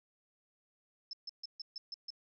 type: tone bursts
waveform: sine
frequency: 5260 Hz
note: E8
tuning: 5 cents flat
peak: -40 dBFS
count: 7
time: 1.11-2.104 s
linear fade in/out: 2 ms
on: 22 ms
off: 140 ms
effects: none